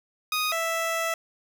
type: tone pair in turn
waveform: 15% pulse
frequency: 1244.5 / 659.3 Hz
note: D#6 / E5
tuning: 0 / 0 cents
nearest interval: major seventh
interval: 1100 cents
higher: first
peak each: -18 / -19 dBFS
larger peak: first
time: 0.32-0.52 / 0.52-1.14 s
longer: second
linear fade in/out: 2 ms
effects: none